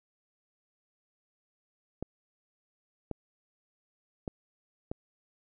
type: clicks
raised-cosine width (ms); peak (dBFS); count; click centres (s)
2; -21; 4; 2.026 / 3.113 / 4.278 / 4.915
effects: none